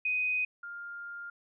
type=tone pair in turn; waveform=sine; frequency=2500 / 1403.1 Hz; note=D#7 / F6; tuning=+8 / +8 cents; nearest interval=minor seventh; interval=1000 cents; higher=first; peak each=-27 / -39 dBFS; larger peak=first; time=0.05-0.45 / 0.63-1.3 s; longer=second; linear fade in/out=5 ms; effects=none